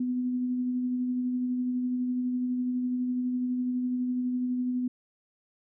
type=tone with tremolo; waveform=sine; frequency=249.8 Hz; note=B3; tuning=20 cents sharp; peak=-25 dBFS; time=0-4.88 s; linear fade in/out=5 ms; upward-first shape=sine; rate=12 Hz; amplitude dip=25%; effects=none